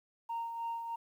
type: tone with tremolo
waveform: sine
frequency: 925 Hz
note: A#5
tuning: 14 cents flat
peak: -32 dBFS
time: 0.29-0.96 s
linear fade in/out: 10 ms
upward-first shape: sine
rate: 3.2 Hz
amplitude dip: 50%
effects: tanh soft clip ceiling -32 dBFS + 11-bit